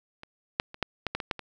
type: clicks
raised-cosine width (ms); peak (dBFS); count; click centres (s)
0.3; -26 / -7 / -26 / -10 / -12 / -13 / -17 / -11 / -22; 9; 0.234 / 0.599 / 0.744 / 0.827 / 1.067 / 1.15 / 1.202 / 1.312 / 1.393
effects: none